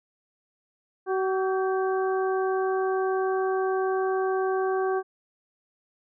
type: harmonic tone with a mistuned harmonic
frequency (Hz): 378.9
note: F#4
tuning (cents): +41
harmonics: 1 / 2 / 3 / 4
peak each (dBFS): -24 / -30 / -34 / -36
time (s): 1.06-5.03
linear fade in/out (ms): 50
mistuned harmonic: 4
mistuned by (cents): +52
effects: none